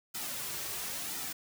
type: noise with flanger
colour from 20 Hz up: white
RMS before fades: -38 dBFS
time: 0.14-1.33 s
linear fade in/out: 10 ms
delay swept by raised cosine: 1.8 to 4.1 ms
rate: 0.98 Hz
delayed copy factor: -0.55
effects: none